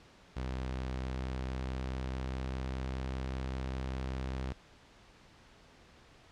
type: tone with pitch glide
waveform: sawtooth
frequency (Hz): 64.3 to 65.12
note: C2 to C2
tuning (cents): -30 to -8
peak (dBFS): -31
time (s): 0.36-4.53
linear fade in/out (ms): 10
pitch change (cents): +22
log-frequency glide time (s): 0.87-3.18
effects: pink hiss -59 dBFS RMS until 6.31 s + low-pass 5000 Hz 12 dB/octave